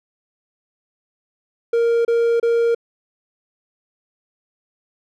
triangle tone bursts, 466.2 Hz, A#4, in tune, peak -12 dBFS, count 3, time 1.73-2.748 s, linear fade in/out 5 ms, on 320 ms, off 29 ms, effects none

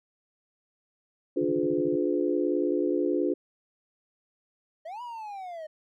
sine chord, D diminished seventh, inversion none, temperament just, 293.7 / 352.4 / 422.9 / 507.5 Hz, D4 / F4 / Ab4 / Cb5, 0 / +16 / +31 / +47 cents, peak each -28 / -27 / -31 / -32 dBFS, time 1.36-3.34 s, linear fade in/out 10 ms
sine tone bursts, 152.3 Hz, D#3, 37 cents flat, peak -37 dBFS, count 8, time 1.41-1.959 s, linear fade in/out 5 ms, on 38 ms, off 35 ms
triangle linear two-way sweep, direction up then down, 609 to 987.8 to 609 Hz, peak -34 dBFS, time 4.85-5.67 s, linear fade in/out 10 ms, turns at 5.02 s
effects none

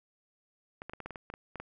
clicks, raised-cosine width 0.5 ms, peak -26 dBFS, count 11, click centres 0.819 / 0.896 / 0.935 / 1.003 / 1.06 / 1.107 / 1.158 / 1.301 / 1.339 / 1.557 / 1.6 s, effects none

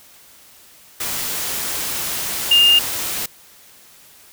sine tone in noise, 2818 Hz, F7, 15 cents sharp, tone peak -9 dBFS, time 2.51-2.79 s, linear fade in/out 5 ms, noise white, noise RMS -24 dBFS, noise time 1-3.26 s, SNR +12 dB, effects white hiss -47 dBFS RMS until 4.32 s

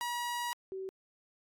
sawtooth / sine tone pair in turn, 961 / 381.4 Hz, B5 / G4, -48 / -47 cents, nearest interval octave + major third, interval 1599 cents, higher first, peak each -30 / -37 dBFS, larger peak first, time 0.01-0.53 / 0.72-0.89 s, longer first, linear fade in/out 0 ms, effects AAC 64 kbps

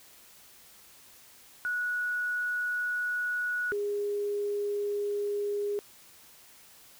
sine tone pair in turn, 1465 / 409.8 Hz, F#6 / G#4, -18 / -23 cents, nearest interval octave + minor seventh, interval 2205 cents, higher first, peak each -28 dBFS, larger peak neither, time 1.65-3.72 / 3.72-5.79 s, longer neither, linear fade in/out 0 ms, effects white hiss -55 dBFS RMS until 6.99 s

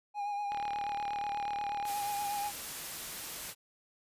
triangle tone with vibrato, 818 Hz, G#5, 26 cents flat, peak -31 dBFS, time 0.14-2.52 s, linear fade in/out 50 ms, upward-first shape sine, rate 8.3 Hz, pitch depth 30 cents each way
click train, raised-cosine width 0.3 ms, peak -26 dBFS, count 51, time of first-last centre 0.52-1.853 s, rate 37.5 Hz
white noise, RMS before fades -41 dBFS, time 1.84-3.55 s, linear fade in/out 50 ms
effects resampled to 32000 Hz

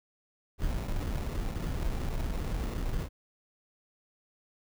brown noise with sample-and-hold, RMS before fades -32 dBFS, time 0.58-3.09 s, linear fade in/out 50 ms, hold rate 1575 Hz, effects none

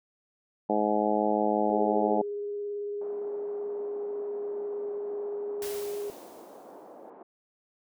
harmonic tone, 105.8 Hz, G#2, 33 cents sharp, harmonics 2 / 3 / 4 / 5 / 6 / 7 / 8, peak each -31 / -31 / -31 / -31 / -31 / -31 / -31 dBFS, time 0.69-2.22 s, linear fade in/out 10 ms
sine tone with vibrato, 410 Hz, G#4, 22 cents flat, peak -31 dBFS, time 1.7-6.1 s, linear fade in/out 0 ms, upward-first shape square, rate 18 Hz, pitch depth 10 cents each way
white band-pass noise, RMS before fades -48 dBFS, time 3.01-7.23 s, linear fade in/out 5 ms, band 260 to 790 Hz, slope 24 dB/octave
white noise with exponential decay, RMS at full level -39 dBFS, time 5.62-7.1 s, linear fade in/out 1 ms, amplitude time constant 320 ms
effects none

